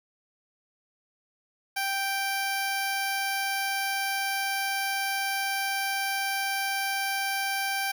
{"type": "tone with notch filter", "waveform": "10% pulse", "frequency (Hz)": 784, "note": "G5", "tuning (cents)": 0, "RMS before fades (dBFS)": -29, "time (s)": [1.76, 7.92], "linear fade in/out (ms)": 10, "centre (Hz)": 3600, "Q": 2, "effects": ["10-bit"]}